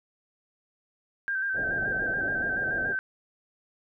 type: tone with vibrato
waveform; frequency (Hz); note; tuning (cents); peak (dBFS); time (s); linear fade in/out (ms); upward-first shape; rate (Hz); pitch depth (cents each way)
sine; 1571; G6; +3; -26; 1.28-2.99; 0; square; 7; 33
type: low-pass noise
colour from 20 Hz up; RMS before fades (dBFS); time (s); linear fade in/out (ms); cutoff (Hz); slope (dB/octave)
white; -37; 1.53-2.96; 50; 770; 96
effects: none